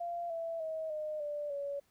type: tone with pitch steps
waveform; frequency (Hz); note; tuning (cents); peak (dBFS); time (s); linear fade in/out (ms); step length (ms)
sine; 690 / 663 / 637.1 / 612.2 / 588.3 / 565.3; F5 / E5 / D#5 / D#5 / D5 / C#5; -21 / +10 / +41 / -28 / +3 / +34; -35; 0-1.8; 10; 300
effects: pink hiss -72 dBFS RMS until 1.9 s